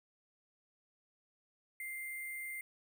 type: tone with sample-and-hold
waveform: sine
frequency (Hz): 2093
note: C7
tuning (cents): 0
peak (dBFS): -40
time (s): 1.8-2.61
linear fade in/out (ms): 2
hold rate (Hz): 11025
effects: none